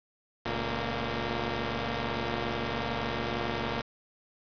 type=tone cluster; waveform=5% pulse; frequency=70.9 / 118.5 / 230.1 Hz; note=C#2 / A#2 / A#3; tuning=+40 / +29 / -22 cents; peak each=-24 dBFS; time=0.45-3.82 s; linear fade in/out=10 ms; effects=resampled to 11025 Hz + 7-bit